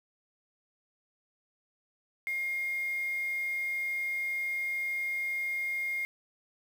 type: tone with quantisation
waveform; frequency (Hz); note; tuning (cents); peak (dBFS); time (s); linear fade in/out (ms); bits
sine; 2131; C7; +31; -30; 2.27-6.05; 0; 8
effects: none